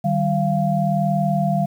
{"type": "tone cluster", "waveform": "sine", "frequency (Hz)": [152.6, 193.5, 691], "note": ["D#3", "G3", "F5"], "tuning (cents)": [-33, -22, -19], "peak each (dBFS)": -21, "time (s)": [0.04, 1.66], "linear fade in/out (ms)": 10, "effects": ["8-bit"]}